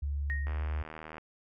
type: tone with pitch glide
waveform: sine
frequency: 71.4 to 72.15 Hz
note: D2 to D2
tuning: -48 to -30 cents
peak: -30 dBFS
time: 0.02-0.83 s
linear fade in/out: 10 ms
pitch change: +18 cents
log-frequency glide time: 0.37-0.56 s
type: tone with exponential decay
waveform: sine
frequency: 1862 Hz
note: A#6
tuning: 2 cents flat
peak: -31 dBFS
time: 0.3-0.7 s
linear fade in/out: 0 ms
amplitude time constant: 85 ms
type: click train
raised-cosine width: 0.5 ms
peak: -28 dBFS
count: 57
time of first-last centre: 0.47-1.182 s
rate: 78.7 Hz
effects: none